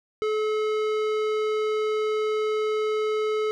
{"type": "tone with low-pass filter", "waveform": "square", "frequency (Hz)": 430, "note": "A4", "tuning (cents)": -40, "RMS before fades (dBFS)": -25, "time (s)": [0.22, 3.51], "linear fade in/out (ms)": 0, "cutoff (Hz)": 3500, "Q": 0.54, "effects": []}